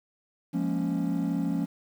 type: chord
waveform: triangle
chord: Bb minor seventh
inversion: second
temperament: equal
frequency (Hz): 174.61 / 207.7 / 233.1 / 277.2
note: F3 / Ab3 / Bb3 / Db4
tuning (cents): 0 / 0 / 0 / 0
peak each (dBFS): -27 / -31 / -31 / -27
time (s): 0.53-1.66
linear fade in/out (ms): 20
effects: tanh soft clip ceiling -17 dBFS + 9-bit